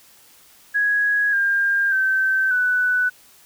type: tone with pitch steps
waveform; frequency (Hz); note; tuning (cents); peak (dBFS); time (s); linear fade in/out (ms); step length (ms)
sine; 1663 / 1603.6 / 1546.3 / 1491; G#6 / G6 / G6 / F#6; +2 / +39 / -24 / +13; -16; 0.74-3.1; 20; 590
effects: white hiss -51 dBFS RMS until 3.45 s